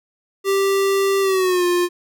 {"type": "tone with pitch glide", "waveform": "square", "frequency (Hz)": [392, 353.3], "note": ["G4", "F4"], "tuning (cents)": [0, 20], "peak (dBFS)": -16, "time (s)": [0.44, 1.89], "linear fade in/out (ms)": 50, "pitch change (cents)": -180, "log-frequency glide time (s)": [1.21, 1.65], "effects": []}